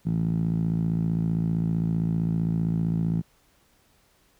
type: tone with band-pass filter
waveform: 10% pulse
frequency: 55.4 Hz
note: A1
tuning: 13 cents sharp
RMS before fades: -25 dBFS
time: 0.05-3.22 s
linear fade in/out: 20 ms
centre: 160 Hz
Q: 3.5
effects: pink hiss -63 dBFS RMS until 4.39 s